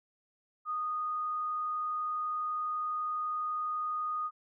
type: tone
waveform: sine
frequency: 1236 Hz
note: D#6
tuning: 12 cents flat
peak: -31 dBFS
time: 0.65-4.31 s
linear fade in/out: 50 ms
effects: none